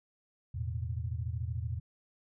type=chord; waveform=sine; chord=E suspended fourth; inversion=none; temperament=equal; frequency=82.41 / 110 / 123.47 Hz; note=E2 / A2 / B2; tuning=0 / 0 / 0 cents; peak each=-36 / -37 / -39 dBFS; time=0.54-1.8 s; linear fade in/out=10 ms; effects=none